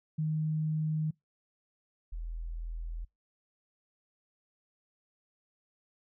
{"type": "tone pair in turn", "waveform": "sine", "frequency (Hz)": [155.56, 41.33], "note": ["D#3", "E1"], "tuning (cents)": [0, 5], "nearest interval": "octave + major seventh", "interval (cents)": 2295, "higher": "first", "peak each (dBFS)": [-28, -35], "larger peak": "first", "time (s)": [[0.18, 1.11], [2.12, 3.05]], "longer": "neither", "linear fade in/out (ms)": 10, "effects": ["noise-tail reverb RT60 0.2 s tail -26 dB re dry"]}